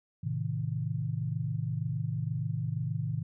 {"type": "chord", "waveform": "sine", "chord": "A diminished", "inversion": "none", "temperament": "just", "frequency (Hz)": [110, 132, 158.4], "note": ["A2", "C3", "Eb3"], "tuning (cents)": [0, 16, 31], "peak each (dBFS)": -34, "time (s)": [0.23, 3.23], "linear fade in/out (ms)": 10, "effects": []}